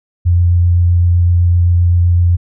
sine tone with vibrato, 87.31 Hz, F2, in tune, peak -7 dBFS, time 0.25-2.37 s, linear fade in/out 20 ms, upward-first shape sine, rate 7.8 Hz, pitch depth 11 cents each way, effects none

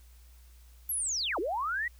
sine linear two-way sweep, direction down then up, 11840 to 304.4 to 1976 Hz, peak -29 dBFS, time 0.89-1.88 s, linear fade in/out 5 ms, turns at 1.39 s, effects added 60 Hz sine -52 dBFS peak until 1.99 s + white hiss -64 dBFS RMS until 1.99 s

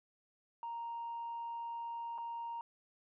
sine tone with dropouts, 932.3 Hz, A#5, in tune, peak -38 dBFS, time 0.63-2.61 s, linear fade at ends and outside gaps 1 ms, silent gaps 2.18-2.184 s, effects tanh soft clip ceiling -36 dBFS

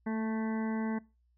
harmonic tone with a mistuned harmonic, 220 Hz, A3, in tune, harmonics 1 / 2 / 3 / 4 / 5 / 7 / 8 / 9, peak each -31 / -41 / -46 / -43 / -49 / -48 / -52 / -49 dBFS, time 0.06-0.99 s, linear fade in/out 10 ms, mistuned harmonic 1, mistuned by +16 cents, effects noise-tail reverb RT60 0.3 s tail -23 dB re dry + added 60 Hz sine -67 dBFS peak until 1.37 s

